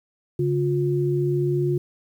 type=tone pair together; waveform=sine; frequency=141.3 / 355.8 Hz; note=C#3 / F4; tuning=+34 / +32 cents; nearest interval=octave + major third; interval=1598 cents; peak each=-22 dBFS; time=0.39-1.78 s; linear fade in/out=5 ms; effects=9-bit